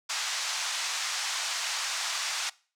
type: band-pass noise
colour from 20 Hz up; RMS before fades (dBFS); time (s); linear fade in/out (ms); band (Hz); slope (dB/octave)
white; -32; 0.09-2.5; 10; 800 to 6900; 24
effects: noise-tail reverb RT60 0.4 s tail -22 dB re dry